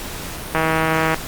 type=click train; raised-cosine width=0.5 ms; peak=-3 dBFS; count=96; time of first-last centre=0.55-1.144 s; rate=160 Hz; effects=pink hiss -30 dBFS RMS until 1.27 s + Opus 48 kbps